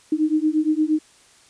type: beating tone pair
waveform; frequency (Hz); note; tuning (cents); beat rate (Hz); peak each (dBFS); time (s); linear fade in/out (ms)
sine; 305.3 / 313.9; D#4 / D#4; -33 / +15; 8.6; -20; 0.12-0.99; 5
effects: white hiss -53 dBFS RMS until 1.49 s + resampled to 22050 Hz